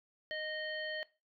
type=harmonic tone; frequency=619 Hz; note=D#5; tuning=9 cents flat; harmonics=1 / 3 / 5 / 7; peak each=-41 / -40 / -44 / -49 dBFS; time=0.31-1.03 s; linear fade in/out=0 ms; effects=noise-tail reverb RT60 0.3 s tail -20 dB re dry